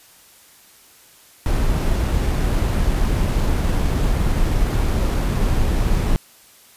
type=noise with sample-and-hold; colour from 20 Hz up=brown; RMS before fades=-18 dBFS; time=1.46-6.16 s; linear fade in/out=0 ms; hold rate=11025 Hz; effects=white hiss -49 dBFS RMS until 6.76 s + resampled to 32000 Hz